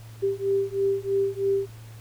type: beating tone pair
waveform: sine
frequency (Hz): 392 / 395.1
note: G4 / G4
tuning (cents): 0 / +14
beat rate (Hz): 3.1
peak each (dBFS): -25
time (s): 0.22-1.67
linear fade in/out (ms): 20
effects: added 112 Hz sine -41 dBFS peak until 2 s + pink hiss -52 dBFS RMS until 2 s